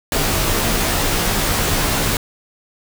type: noise with comb filter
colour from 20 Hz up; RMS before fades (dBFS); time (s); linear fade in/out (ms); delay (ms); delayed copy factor
pink; -18; 0.12-2.17; 2; 16; -1
effects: none